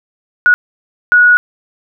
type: tone bursts at uneven times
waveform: sine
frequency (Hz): 1459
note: F#6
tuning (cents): -25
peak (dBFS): -4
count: 2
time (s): 0.46-0.54 / 1.12-1.37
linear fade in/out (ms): 0
effects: none